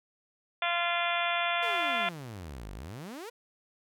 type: harmonic tone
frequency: 345 Hz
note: F4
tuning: 21 cents flat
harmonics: 2 / 3 / 4 / 5 / 6 / 7 / 8 / 9 / 10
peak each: -32 / -36 / -34 / -38 / -36 / -35 / -39 / -42 / -37 dBFS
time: 0.62-2.09 s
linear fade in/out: 2 ms
type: exponential two-way sweep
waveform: sawtooth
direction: down then up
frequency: 502 to 46 to 502 Hz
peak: -36 dBFS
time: 1.62-3.3 s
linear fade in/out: 10 ms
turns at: 2.72 s
effects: none